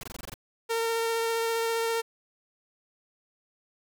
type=noise bursts; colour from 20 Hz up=pink; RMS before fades=-39 dBFS; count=8; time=0.01-0.341 s; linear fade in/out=2 ms; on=23 ms; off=21 ms
type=tone with vibrato; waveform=sawtooth; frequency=457.1 Hz; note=A#4; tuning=34 cents flat; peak=-22 dBFS; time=0.69-2.02 s; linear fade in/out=20 ms; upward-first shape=sine; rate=15 Hz; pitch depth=11 cents each way
effects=none